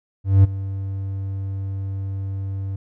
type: tone with ADSR envelope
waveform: triangle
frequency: 97.2 Hz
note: G2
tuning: 14 cents flat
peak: -5 dBFS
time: 0.24-2.76 s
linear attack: 200 ms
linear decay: 16 ms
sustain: -17 dB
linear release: 4 ms
effects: none